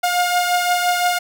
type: beating tone pair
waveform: sawtooth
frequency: 711 / 716.8 Hz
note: F5 / F5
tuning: +31 / +45 cents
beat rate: 5.8 Hz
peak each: -13 / -19 dBFS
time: 0.03-1.19 s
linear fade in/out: 10 ms
effects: none